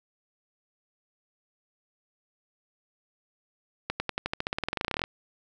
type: accelerating click train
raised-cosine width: 0.3 ms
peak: -12 dBFS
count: 23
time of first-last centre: 3.9-5.039 s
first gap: 100 ms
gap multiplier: 0.93
effects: none